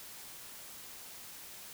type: silence
effects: white hiss -49 dBFS RMS until 1.73 s